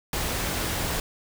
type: noise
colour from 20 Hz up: pink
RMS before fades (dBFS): -28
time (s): 0.13-1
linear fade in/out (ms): 2
effects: none